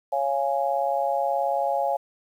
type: chord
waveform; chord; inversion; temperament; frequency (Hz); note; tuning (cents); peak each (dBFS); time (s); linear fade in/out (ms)
sine; Db major; none; just; 554.4 / 693 / 831.5; Db5 / F5 / Ab5; 0 / -14 / +2; -26; 0.12-1.97; 10
effects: 9-bit